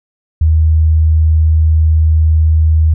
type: tone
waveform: sine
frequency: 79 Hz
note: D#2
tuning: 27 cents sharp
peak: -6 dBFS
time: 0.41-2.94 s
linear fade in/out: 5 ms
effects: none